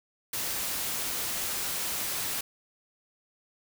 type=noise; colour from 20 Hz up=white; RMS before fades=-32 dBFS; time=0.33-2.41 s; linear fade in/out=5 ms; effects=none

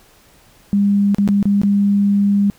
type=tone with dropouts; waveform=sine; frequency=201.4 Hz; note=G3; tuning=47 cents sharp; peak=-11 dBFS; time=0.73-2.5 s; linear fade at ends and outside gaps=0 ms; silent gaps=1.146-1.184 / 1.277-1.288 / 1.428-1.455 / 1.616-1.634 s; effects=pink hiss -50 dBFS RMS until 2.58 s

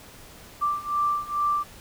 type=beating tone pair; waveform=sine; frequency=1174.7 / 1177 Hz; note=D6 / D6; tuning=0 / +3 cents; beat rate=2.3 Hz; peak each=-27 / -25 dBFS; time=0.61-1.64 s; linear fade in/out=20 ms; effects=pink hiss -47 dBFS RMS until 1.8 s

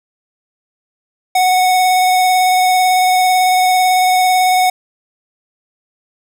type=tone with vibrato; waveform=square; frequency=738 Hz; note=F#5; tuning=5 cents flat; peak=-10 dBFS; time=1.35-4.7 s; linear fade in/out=5 ms; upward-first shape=square; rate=18 Hz; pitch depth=11 cents each way; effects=none

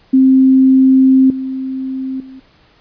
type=tone with level steps; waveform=sine; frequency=263.3 Hz; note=C4; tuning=11 cents sharp; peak=-5 / -18 / -31 dBFS; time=0.13-2.4 s; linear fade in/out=10 ms; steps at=1.3 / 2.2 s; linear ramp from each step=2 ms; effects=pink hiss -50 dBFS RMS until 2.8 s + resampled to 11025 Hz

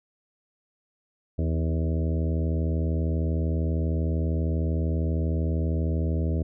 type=harmonic tone with a mistuned harmonic; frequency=80 Hz; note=D#2; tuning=49 cents sharp; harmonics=1 / 2 / 3 / 4 / 5 / 6 / 7 / 8; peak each=-24 / -30 / -34 / -36 / -38 / -40 / -41 / -42 dBFS; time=1.38-6.43 s; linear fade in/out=10 ms; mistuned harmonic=3; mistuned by=+51 cents; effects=none

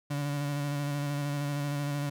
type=tone with vibrato; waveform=35% pulse; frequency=144 Hz; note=D3; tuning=34 cents flat; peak=-28 dBFS; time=0.1-2.1 s; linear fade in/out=10 ms; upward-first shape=square; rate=13 Hz; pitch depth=21 cents each way; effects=none

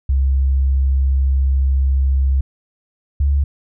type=tone pair in turn; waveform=sine; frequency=67.1 / 70.47 Hz; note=C2 / C#2; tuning=+44 / +29 cents; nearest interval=minor second; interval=85 cents; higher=second; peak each=-12 dBFS; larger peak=neither; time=0.09-2.41 / 3.2-3.44 s; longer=first; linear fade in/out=5 ms; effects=none

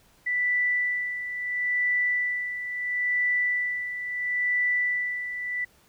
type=tone with tremolo; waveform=sine; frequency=1975.5 Hz; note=B6; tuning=in tune; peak=-21 dBFS; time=0.26-5.65 s; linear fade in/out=10 ms; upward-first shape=sine; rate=0.74 Hz; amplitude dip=65%; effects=pink hiss -60 dBFS RMS until 5.88 s

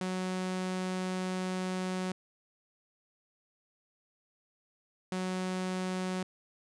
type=tone pair in turn; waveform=sawtooth; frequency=185 / 185 Hz; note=F#3 / F#3; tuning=0 / 0 cents; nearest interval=unison; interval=0 cents; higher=neither; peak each=-28 dBFS; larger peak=neither; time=0.01-2.12 / 5.12-6.23 s; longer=first; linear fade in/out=2 ms; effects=resampled to 22050 Hz

